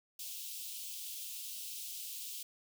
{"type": "high-pass noise", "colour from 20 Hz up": "white", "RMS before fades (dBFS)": -44, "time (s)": [0.19, 2.43], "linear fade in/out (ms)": 5, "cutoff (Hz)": 2700, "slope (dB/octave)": 48, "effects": []}